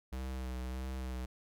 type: tone with vibrato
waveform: square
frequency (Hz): 64.1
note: C2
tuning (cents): -35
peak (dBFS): -38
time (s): 0.12-1.26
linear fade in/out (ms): 10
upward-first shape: sine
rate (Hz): 1.6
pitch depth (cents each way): 29
effects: none